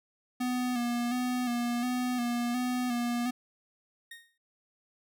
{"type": "tone with vibrato", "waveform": "square", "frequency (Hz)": 244.4, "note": "B3", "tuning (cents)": -18, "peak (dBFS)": -29, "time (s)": [0.4, 3.31], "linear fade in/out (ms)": 10, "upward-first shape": "square", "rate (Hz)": 1.4, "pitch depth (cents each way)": 35}
{"type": "tone with exponential decay", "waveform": "30% pulse", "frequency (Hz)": 1855, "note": "A#6", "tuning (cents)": -9, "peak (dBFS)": -38, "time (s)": [4.11, 4.38], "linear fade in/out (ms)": 5, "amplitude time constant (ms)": 57}
{"effects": []}